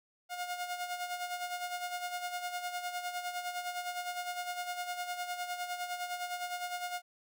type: tone with tremolo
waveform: sawtooth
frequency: 714 Hz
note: F5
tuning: 38 cents sharp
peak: -30 dBFS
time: 0.29-7.02 s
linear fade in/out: 50 ms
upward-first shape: sine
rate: 9.8 Hz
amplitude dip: 60%
effects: none